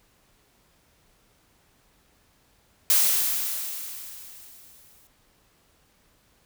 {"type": "noise with exponential decay", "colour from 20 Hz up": "blue", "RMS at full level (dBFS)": -18, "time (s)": [2.9, 5.07], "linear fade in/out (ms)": 1, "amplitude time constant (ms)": 470, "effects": ["pink hiss -63 dBFS RMS until 6.45 s"]}